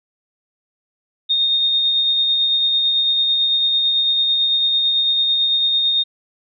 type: tone with tremolo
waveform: sine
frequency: 3684 Hz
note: A#7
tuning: 21 cents flat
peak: -13 dBFS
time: 1.29-6.04 s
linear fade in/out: 20 ms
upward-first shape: sine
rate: 9 Hz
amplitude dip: 25%
effects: none